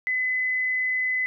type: tone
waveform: sine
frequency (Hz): 2018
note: B6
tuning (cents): +37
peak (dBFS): -22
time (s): 0.07-1.26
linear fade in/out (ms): 0
effects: none